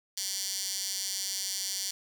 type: tone with high-pass filter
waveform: 15% pulse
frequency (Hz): 193.7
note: G3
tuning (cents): -20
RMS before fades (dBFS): -34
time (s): 0.17-1.91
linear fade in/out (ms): 5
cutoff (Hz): 5100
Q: 2
effects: 10-bit